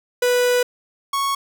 45% pulse tone pair in turn, 492.7 / 1106.1 Hz, B4 / C#6, -4 / -4 cents, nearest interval octave + major second, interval 1400 cents, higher second, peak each -15 / -19 dBFS, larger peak first, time 0.22-0.63 / 1.13-1.35 s, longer first, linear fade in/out 5 ms, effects none

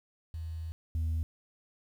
sine tone pair in turn, 81.3 / 80.32 Hz, E2 / E2, -23 / -44 cents, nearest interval unison, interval 21 cents, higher first, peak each -35 / -26 dBFS, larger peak second, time 0.34-0.72 / 0.95-1.23 s, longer first, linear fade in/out 0 ms, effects tanh soft clip ceiling -27 dBFS + 10-bit

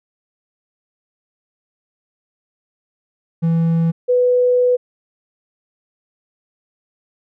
triangle / sine tone pair in turn, 165.4 / 495.6 Hz, E3 / B4, +6 / +6 cents, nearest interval octave + perfect fifth, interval 1900 cents, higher second, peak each -11 dBFS, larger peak neither, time 3.42-3.92 / 4.08-4.77 s, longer second, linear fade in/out 20 ms, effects none

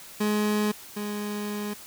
30% pulse tone pair in turn, 210.3 / 207.6 Hz, G#3 / G#3, +22 / 0 cents, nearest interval unison, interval 22 cents, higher first, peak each -20 / -27 dBFS, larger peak first, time 0.2-0.72 / 0.96-1.74 s, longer second, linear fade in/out 10 ms, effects white hiss -45 dBFS RMS until 1.86 s

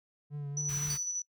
triangle tone with vibrato, 144.2 Hz, D3, 31 cents flat, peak -33 dBFS, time 0.3-0.98 s, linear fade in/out 50 ms, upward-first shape triangle, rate 4 Hz, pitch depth 37 cents each way
sine tone with tremolo, 5940 Hz, F#8, 6 cents sharp, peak -31 dBFS, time 0.57-1.22 s, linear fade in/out 2 ms, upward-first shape square, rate 12 Hz, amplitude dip 35%
pink band-stop noise, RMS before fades -43 dBFS, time 0.68-0.98 s, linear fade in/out 20 ms, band 210 to 1000 Hz, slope 24 dB/octave
sawtooth tone with exponential decay, 4589 Hz, D8, 41 cents flat, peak -32 dBFS, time 0.9-1.13 s, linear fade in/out 2 ms, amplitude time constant 48 ms
effects noise-tail reverb RT60 0.1 s tail -23 dB re dry + high-pass 60 Hz 12 dB/octave

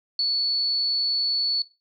sine tone, 4435 Hz, C#8, in tune, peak -20 dBFS, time 0.19-1.62 s, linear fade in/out 2 ms, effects noise-tail reverb RT60 0.3 s tail -21 dB re dry

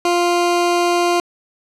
20% pulse tone, 349.2 Hz, F4, in tune, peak -9 dBFS, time 0.05-1.2 s, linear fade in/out 2 ms, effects low-pass 9000 Hz 12 dB/octave

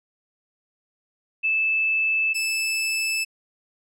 sine / sawtooth tone pair in turn, 2626 / 2626 Hz, E7 / E7, -7 / -7 cents, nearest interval unison, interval 0 cents, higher neither, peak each -19 dBFS, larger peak neither, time 1.43-2.34 / 2.34-3.25 s, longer neither, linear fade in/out 20 ms, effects low-pass 12000 Hz 12 dB/octave

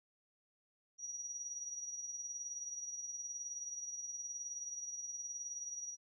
sine tone with tremolo, 5780 Hz, F#8, 41 cents flat, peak -39 dBFS, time 0.98-5.97 s, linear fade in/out 50 ms, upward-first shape triangle, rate 19 Hz, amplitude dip 60%, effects none

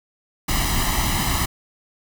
pink noise with comb filter, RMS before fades -21 dBFS, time 0.48-1.46 s, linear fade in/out 10 ms, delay 1 ms, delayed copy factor +0.8, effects none

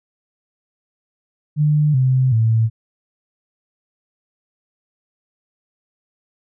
sine tone with pitch steps, 150 / 129.83 / 112.37 Hz, D3 / C3 / A2, +37 / -13 / +37 cents, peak -12 dBFS, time 1.56-2.7 s, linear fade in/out 50 ms, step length 380 ms, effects none

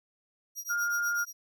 sawtooth tone with tremolo, 5730 Hz, F8, 44 cents sharp, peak -29 dBFS, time 0.55-1.33 s, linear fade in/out 50 ms, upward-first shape triangle, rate 8.1 Hz, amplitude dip 100%
sine tone, 1413 Hz, F6, 20 cents sharp, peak -27 dBFS, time 0.69-1.25 s, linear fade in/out 20 ms
effects none

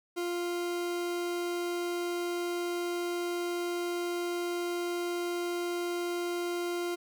40% pulse tone, 349.2 Hz, F4, in tune, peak -30 dBFS, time 0.16-6.96 s, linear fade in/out 20 ms, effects none

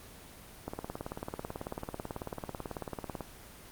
click train, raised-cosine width 1 ms, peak -22 dBFS, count 47, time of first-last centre 0.68-3.207 s, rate 18.2 Hz, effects pink hiss -51 dBFS RMS until 3.71 s + Opus 24 kbps

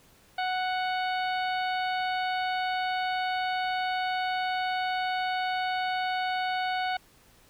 harmonic tone, 740 Hz, F#5, in tune, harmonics 1 / 2 / 3 / 4 / 5 / 6, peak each -28 / -34 / -38 / -40 / -42 / -44 dBFS, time 0.38-6.97 s, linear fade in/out 5 ms, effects pink hiss -59 dBFS RMS until 7.49 s

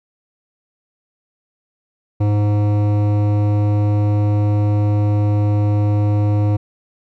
sine tone with hard clipping, 103.83 Hz, G#2, in tune, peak -15 dBFS, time 2.2-6.57 s, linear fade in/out 10 ms, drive 14 dB, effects none

